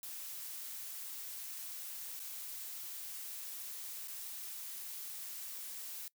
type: noise with dropouts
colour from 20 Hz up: blue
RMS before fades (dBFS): -45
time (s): 0.03-6.08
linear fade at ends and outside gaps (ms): 2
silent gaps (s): 2.195-2.199 / 4.076-4.08
effects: noise-tail reverb RT60 0.1 s tail -22 dB re dry